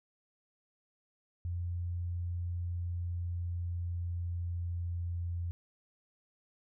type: tone with pitch glide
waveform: sine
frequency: 87.31 to 86.41 Hz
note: F2 to F2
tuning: 0 to -18 cents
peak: -33 dBFS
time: 1.45-5.51 s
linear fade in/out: 0 ms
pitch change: -18 cents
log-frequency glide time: 2.61-5.36 s
effects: none